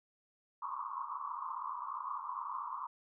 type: band-pass noise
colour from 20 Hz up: pink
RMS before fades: -41 dBFS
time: 0.62-2.87 s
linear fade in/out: 5 ms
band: 960 to 1200 Hz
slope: 96 dB/octave
effects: none